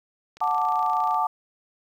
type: click train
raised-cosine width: 0.2 ms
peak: -28 dBFS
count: 23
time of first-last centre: 0.37-1.145 s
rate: 28.4 Hz
type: chord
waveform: sine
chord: D major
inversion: first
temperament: just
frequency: 734.2 / 881 / 1174.7 Hz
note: F#5 / A5 / D6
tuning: -14 / +2 / 0 cents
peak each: -26 / -24 / -25 dBFS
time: 0.41-1.27 s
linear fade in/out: 5 ms
effects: 9-bit